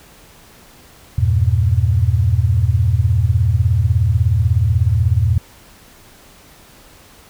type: chord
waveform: sine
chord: E diminished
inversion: none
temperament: just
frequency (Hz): 82.41 / 98.89 / 118.67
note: E2 / G2 / Bb2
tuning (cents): 0 / +16 / +31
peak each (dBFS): -16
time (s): 1.18-5.38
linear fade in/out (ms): 5
effects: pink hiss -45 dBFS RMS until 7.29 s